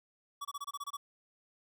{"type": "tone bursts", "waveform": "square", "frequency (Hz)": 1139, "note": "C#6", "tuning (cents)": 47, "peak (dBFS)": -38, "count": 9, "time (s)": [0.41, 0.97], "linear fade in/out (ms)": 10, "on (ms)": 40, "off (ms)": 25, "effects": []}